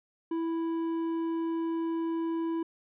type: tone with hard clipping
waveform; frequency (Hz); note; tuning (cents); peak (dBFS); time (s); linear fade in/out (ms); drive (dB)
sine; 329.6; E4; 0; -30; 0.31-2.63; 5; 6
effects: resampled to 8000 Hz